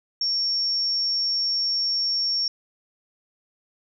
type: tone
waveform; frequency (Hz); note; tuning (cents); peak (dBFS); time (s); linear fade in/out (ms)
sine; 5490; F8; -31; -21; 0.21-2.48; 2
effects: none